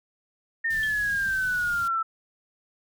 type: exponential sweep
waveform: sine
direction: down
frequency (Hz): 1836 to 1317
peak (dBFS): -23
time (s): 0.64-2.03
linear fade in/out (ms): 10
type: band-stop noise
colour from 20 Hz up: pink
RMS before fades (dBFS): -42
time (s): 0.7-1.88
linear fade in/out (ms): 5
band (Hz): 200 to 3000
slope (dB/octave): 24
type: tone with exponential decay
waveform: sine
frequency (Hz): 3213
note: G7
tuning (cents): +42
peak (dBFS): -30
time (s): 0.83-0.96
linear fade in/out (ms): 2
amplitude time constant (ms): 27
effects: none